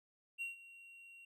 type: tone with ADSR envelope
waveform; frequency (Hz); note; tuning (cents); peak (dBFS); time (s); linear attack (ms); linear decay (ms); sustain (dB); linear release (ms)
triangle; 2748; F7; -29; -36; 0.38-1.25; 35; 140; -17; 4
effects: none